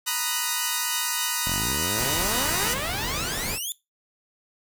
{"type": "chord", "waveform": "5% pulse", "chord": "B major seventh", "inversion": "third", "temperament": "equal", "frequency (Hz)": [932.3, 987.8, 1244.5, 1480], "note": ["A#5", "B5", "D#6", "F#6"], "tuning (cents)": [0, 0, 0, 0], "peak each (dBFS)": -18, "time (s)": [0.06, 2.75], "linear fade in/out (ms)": 20}
{"type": "exponential sweep", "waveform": "10% pulse", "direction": "up", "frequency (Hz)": [41.02, 3574], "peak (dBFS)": -21, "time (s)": [1.47, 3.72], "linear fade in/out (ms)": 0}
{"type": "noise", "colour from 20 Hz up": "pink", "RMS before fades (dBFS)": -31, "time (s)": [1.94, 3.59], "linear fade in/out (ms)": 50}
{"effects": ["noise-tail reverb RT60 0.2 s tail -19 dB re dry"]}